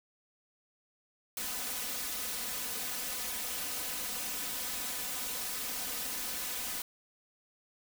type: noise with comb filter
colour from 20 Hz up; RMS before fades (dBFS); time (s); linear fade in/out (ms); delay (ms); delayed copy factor
white; -37; 1.37-6.82; 2; 4; +1
effects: none